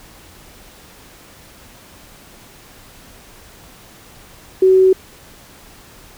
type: tone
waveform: sine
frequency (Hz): 376.6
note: F#4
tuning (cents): +31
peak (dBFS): -7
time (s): 4.62-4.93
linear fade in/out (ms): 5
effects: pink hiss -43 dBFS RMS until 6.17 s